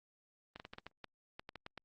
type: clicks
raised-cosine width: 0.3 ms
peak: -30 dBFS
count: 12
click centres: 0.56 / 0.599 / 0.651 / 0.735 / 0.784 / 0.866 / 1.043 / 1.395 / 1.491 / 1.557 / 1.664 / 1.777 s
effects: Opus 24 kbps